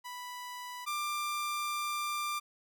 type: tone pair in turn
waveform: sawtooth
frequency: 987.8 / 1188 Hz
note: B5 / D6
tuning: 0 / +20 cents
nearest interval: minor third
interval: 320 cents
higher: second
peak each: -37 / -29 dBFS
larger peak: second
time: 0.04-0.86 / 0.86-2.4 s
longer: second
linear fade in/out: 20 ms
effects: none